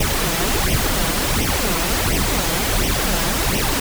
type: noise with flanger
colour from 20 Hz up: pink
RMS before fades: -19 dBFS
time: 0-3.8 s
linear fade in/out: 5 ms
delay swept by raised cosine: 0.34 to 6.14 ms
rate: 1.4 Hz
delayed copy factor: +0.75
effects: none